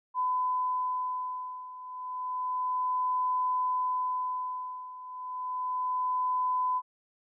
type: beating tone pair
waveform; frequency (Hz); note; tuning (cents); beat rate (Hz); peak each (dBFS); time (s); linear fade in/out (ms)
sine; 1007 / 1007.31; B5 / B5; +33 / +34; 0.31; -33 / -30; 0.14-6.82; 50
effects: none